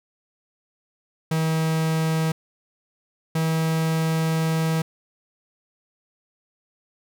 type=tone pair in turn; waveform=45% pulse; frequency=160 / 160.93 Hz; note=D#3 / E3; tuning=+49 / -41 cents; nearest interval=unison; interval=10 cents; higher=second; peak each=-20 dBFS; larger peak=neither; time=1.31-2.32 / 3.35-4.82 s; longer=second; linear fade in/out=5 ms; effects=none